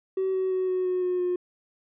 triangle tone with pitch steps, 380 / 376.3 / 372.6 / 369 / 365.4 / 361.8 / 358.3 Hz, F#4 / F#4 / F#4 / F#4 / F#4 / F#4 / F4, +46 / +29 / +12 / -5 / -22 / -39 / +44 cents, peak -20 dBFS, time 0.17-1.36 s, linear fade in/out 5 ms, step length 170 ms, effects tanh soft clip ceiling -20 dBFS + resampled to 8000 Hz

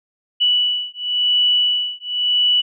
sine beating tone pair, 2955 / 2955.94 Hz, F#7 / F#7, -3 / -2 cents, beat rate 0.94 Hz, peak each -18 dBFS, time 0.4-2.62 s, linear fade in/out 20 ms, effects none

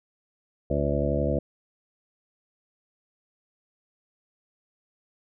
harmonic tone with a mistuned harmonic, 71.7 Hz, D2, 41 cents flat, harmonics 1 / 2 / 3 / 4 / 5 / 7 / 8 / 9, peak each -29 / -30 / -32 / -32 / -33 / -30 / -30 / -33 dBFS, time 0.7-1.39 s, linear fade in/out 5 ms, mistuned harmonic 1, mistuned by -21 cents, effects none

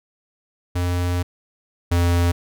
square tone pair in turn, 88.6 / 86.73 Hz, F2 / F2, +25 / -11 cents, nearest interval unison, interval 36 cents, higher first, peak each -20 / -16 dBFS, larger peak second, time 0.75-1.23 / 1.91-2.32 s, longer first, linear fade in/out 10 ms, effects none

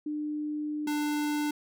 sine / square tone pair in turn, 300 / 296.9 Hz, D4 / D4, +37 / +19 cents, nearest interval unison, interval 18 cents, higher first, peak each -30 / -28 dBFS, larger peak second, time 0.06-0.87 / 0.87-1.51 s, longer first, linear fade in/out 5 ms, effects none

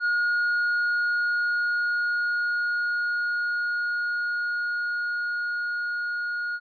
triangle tone with level ramp, 1437 Hz, F6, 49 cents sharp, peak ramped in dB -19 to -25 dBFS, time 0-6.6 s, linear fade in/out 50 ms, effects resampled to 11025 Hz

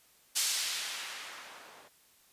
violet noise with low-pass filter sweep, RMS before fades -37 dBFS, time 0.35-1.89 s, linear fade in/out 20 ms, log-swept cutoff 6400 to 620 Hz, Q 0.76, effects white hiss -64 dBFS RMS until 2.32 s + resampled to 32000 Hz

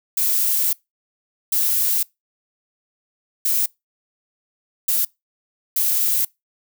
violet noise bursts at uneven times, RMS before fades -19 dBFS, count 5, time 0.17-0.73 / 1.52-2.03 / 3.45-3.66 / 4.88-5.05 / 5.76-6.25 s, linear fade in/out 5 ms, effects noise-tail reverb RT60 0.2 s tail -24 dB re dry

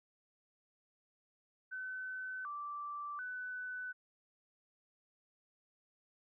sine tone with pitch steps, 1517 / 1169 / 1499 Hz, F#6 / D6 / F#6, +43 / -8 / +22 cents, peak -40 dBFS, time 1.71-3.93 s, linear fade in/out 20 ms, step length 740 ms, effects none

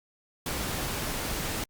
pink noise, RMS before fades -32 dBFS, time 0.46-1.64 s, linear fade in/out 2 ms, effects Opus 48 kbps

